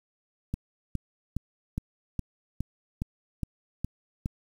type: click train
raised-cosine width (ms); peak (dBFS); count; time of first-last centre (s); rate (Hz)
5; -17; 10; 0.54-4.259; 2.42
effects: 8-bit